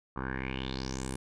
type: tone with low-pass filter sweep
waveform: 10% pulse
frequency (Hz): 65.41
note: C2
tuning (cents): 0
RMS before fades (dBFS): -36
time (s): 0.16-1.16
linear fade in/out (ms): 5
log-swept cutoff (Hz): 1200 to 10000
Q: 5.5
effects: none